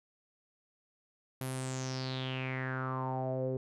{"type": "tone with low-pass filter sweep", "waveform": "sawtooth", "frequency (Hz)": 130.4, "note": "C3", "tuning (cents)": -5, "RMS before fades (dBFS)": -36, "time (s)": [1.41, 3.57], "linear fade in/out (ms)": 2, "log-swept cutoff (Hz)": [12000, 430], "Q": 6.3, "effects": []}